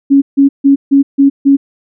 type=tone bursts; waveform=sine; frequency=277.2 Hz; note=C#4; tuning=in tune; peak=-3 dBFS; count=6; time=0.1-1.57 s; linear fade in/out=20 ms; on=120 ms; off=150 ms; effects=none